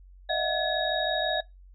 sine tone cluster, 614 / 660 / 733 / 1700 / 3775 Hz, D#5 / E5 / F#5 / G#6 / A#7, -23 / +2 / -16 / +40 / +21 cents, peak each -31 dBFS, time 0.29-1.41 s, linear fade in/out 10 ms, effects noise-tail reverb RT60 0.2 s tail -23 dB re dry + added 46 Hz sine -48 dBFS peak until 1.74 s

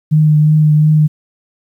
sine tone with vibrato, 152.8 Hz, D#3, 31 cents flat, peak -6 dBFS, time 0.11-1.08 s, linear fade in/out 20 ms, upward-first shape triangle, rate 2.8 Hz, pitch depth 22 cents each way, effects 8-bit

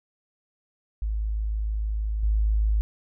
sine tone with level steps, 53.2 Hz, G#1, 42 cents sharp, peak -24 / -19 dBFS, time 1.02-2.81 s, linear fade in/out 0 ms, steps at 2.23 s, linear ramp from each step 5 ms, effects none

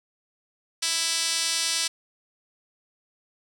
5% pulse tone with band-pass filter, 329.6 Hz, E4, in tune, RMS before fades -26 dBFS, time 0.82-1.88 s, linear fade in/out 10 ms, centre 6400 Hz, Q 6.4, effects none

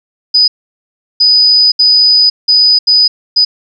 sine tone bursts at uneven times, 4978 Hz, D#8, in tune, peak -4 dBFS, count 6, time 0.34-0.48 / 1.2-1.72 / 1.79-2.3 / 2.48-2.79 / 2.87-3.08 / 3.36-3.45 s, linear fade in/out 10 ms, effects none

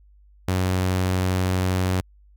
sawtooth tone, 92.5 Hz, F#2, in tune, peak -16 dBFS, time 0.48-2.01 s, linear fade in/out 5 ms, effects added 50 Hz sine -50 dBFS peak until 2.36 s

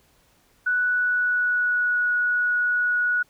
sine tone with pitch glide, 1480 to 1462.2 Hz, F#6 to F#6, 0 to -21 cents, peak -19 dBFS, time 0.66-3.23 s, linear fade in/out 10 ms, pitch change -21 cents, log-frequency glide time 0.78-2.06 s, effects pink hiss -61 dBFS RMS until 3.29 s

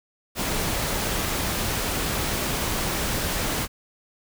pink noise, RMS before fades -26 dBFS, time 0.35-3.68 s, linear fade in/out 50 ms, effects none

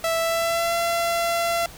sawtooth tone with pitch glide, 659.3 to 679.8 Hz, E5 to F5, 0 to -47 cents, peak -17 dBFS, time 0.04-1.66 s, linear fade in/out 2 ms, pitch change +53 cents, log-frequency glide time 0.19-0.75 s, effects pink hiss -43 dBFS RMS until 1.77 s

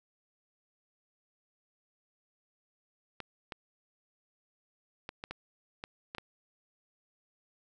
clicks, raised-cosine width 0.3 ms, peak -23 dBFS, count 8, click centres 3.203 / 3.522 / 5.091 / 5.239 / 5.31 / 5.839 / 6.149 / 6.183 s, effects none

